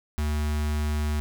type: tone with notch filter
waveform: square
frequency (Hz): 75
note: D2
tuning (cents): +37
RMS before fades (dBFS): -26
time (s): 0.18-1.2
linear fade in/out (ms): 0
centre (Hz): 510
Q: 1.4
effects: 9-bit